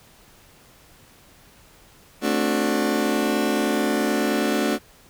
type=chord; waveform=30% pulse; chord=D dominant seventh; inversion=second; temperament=just; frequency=220.2 / 264.3 / 293.7 / 367.1 Hz; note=A3 / C4 / D4 / F#4; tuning=+2 / +18 / 0 / -14 cents; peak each=-22 / -25 / -22 / -24 dBFS; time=2.21-4.79 s; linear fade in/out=50 ms; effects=pink hiss -52 dBFS RMS until 5.09 s